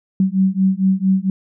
sine beating tone pair, 188.3 / 192.7 Hz, F#3 / G3, +31 / -29 cents, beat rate 4.4 Hz, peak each -16 dBFS, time 0.2-1.3 s, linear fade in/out 2 ms, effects none

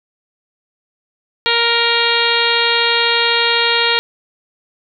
harmonic tone, 468 Hz, A#4, 7 cents sharp, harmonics 1 / 2 / 3 / 4 / 5 / 6 / 7 / 8 / 9, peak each -21 / -21 / -21 / -21 / -21 / -21 / -21 / -21 / -21 dBFS, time 1.46-3.99 s, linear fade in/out 0 ms, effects none

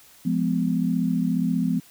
sine chord, F diminished, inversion none, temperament just, 174.61 / 209.5 / 251.4 Hz, F3 / Ab3 / Cb4, 0 / +15 / +31 cents, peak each -24 / -26 / -24 dBFS, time 0.25-1.8 s, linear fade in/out 10 ms, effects white hiss -52 dBFS RMS until 1.9 s

